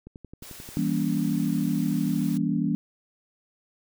click train, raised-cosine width 3 ms, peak -29 dBFS, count 8, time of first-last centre 0.07-0.689 s, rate 11.3 Hz
white noise, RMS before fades -44 dBFS, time 0.42-2.38 s, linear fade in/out 10 ms
sine chord, E diminished seventh, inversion none, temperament just, 164.81 / 197.78 / 237.3 / 284.8 Hz, E3 / G3 / Bb3 / Db4, 0 / +16 / +31 / +47 cents, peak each -28 dBFS, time 0.77-2.75 s, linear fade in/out 0 ms
effects none

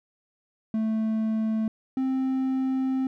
triangle tone pair in turn, 220 / 262.8 Hz, A3 / C4, 0 / +8 cents, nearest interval minor third, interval 308 cents, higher second, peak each -21 dBFS, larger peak neither, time 0.74-1.68 / 1.97-3.07 s, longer second, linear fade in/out 2 ms, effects none

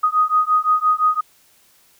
sine beating tone pair, 1244.5 / 1250.3 Hz, D#6 / D#6, 0 / +8 cents, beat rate 5.8 Hz, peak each -17 dBFS, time 0.03-1.21 s, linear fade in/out 10 ms, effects white hiss -55 dBFS RMS until 1.99 s

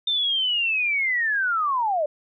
sine linear sweep, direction down, 3615 to 570 Hz, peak -20 dBFS, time 0.07-2.06 s, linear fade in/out 5 ms, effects none

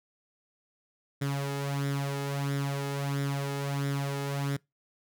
sawtooth tone with flanger, 140 Hz, C#3, 18 cents sharp, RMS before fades -31 dBFS, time 1.21-4.57 s, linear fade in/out 10 ms, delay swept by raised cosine 0.55 to 2.35 ms, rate 1.5 Hz, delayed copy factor +0.6, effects noise-tail reverb RT60 0.2 s tail -24 dB re dry

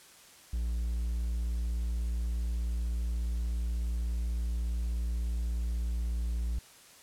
triangle tone, 58.27 Hz, A#1, in tune, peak -27 dBFS, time 0.53-6.59 s, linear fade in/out 5 ms, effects white hiss -55 dBFS RMS until 7.02 s + low-pass 11000 Hz 12 dB/octave

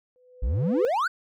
sine tone with exponential growth, 501 Hz, B4, 25 cents sharp, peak -20 dBFS, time 0.16-0.85 s, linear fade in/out 0 ms, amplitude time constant 150 ms
triangle exponential sweep, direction up, 48 to 1588 Hz, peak -20 dBFS, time 0.42-1.08 s, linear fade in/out 10 ms
effects none

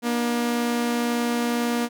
sawtooth tone pair together, 238 / 299.9 Hz, A#3 / D4, +36 / +36 cents, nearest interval major third, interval 400 cents, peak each -18 / -29 dBFS, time 0.02-1.89 s, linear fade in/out 50 ms, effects none

